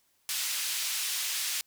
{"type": "band-pass noise", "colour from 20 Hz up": "pink", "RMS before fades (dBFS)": -32, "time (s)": [0.29, 1.61], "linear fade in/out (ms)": 0, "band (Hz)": [2900, 16000], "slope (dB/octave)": 12, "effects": ["white hiss -70 dBFS RMS until 1.66 s"]}